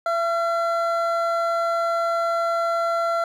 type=tone pair together; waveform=triangle; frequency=672.8 / 1364 Hz; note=E5 / F6; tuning=+35 / -41 cents; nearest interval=octave; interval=1224 cents; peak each=-20 / -22 dBFS; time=0.06-3.24 s; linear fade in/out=2 ms; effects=none